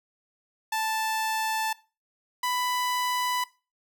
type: tone pair in turn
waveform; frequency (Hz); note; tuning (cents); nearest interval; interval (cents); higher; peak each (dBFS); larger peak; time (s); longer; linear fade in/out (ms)
sawtooth; 880 / 993.7; A5 / B5; 0 / +10; major second; 210; second; -22; neither; 0.72-1.73 / 2.43-3.44; neither; 5
effects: noise-tail reverb RT60 0.3 s tail -19 dB re dry